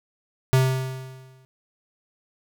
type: tone with exponential decay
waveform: square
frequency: 130.81 Hz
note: C3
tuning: in tune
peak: -14 dBFS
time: 0.53-1.45 s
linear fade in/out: 0 ms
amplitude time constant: 200 ms
effects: none